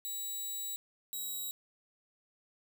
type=tone pair in turn; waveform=5% pulse; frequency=3900 / 3857 Hz; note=B7 / B7; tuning=-23 / -42 cents; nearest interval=unison; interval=19 cents; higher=first; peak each=-29 / -29 dBFS; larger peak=neither; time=0.05-0.76 / 1.13-1.51 s; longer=first; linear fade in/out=0 ms; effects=none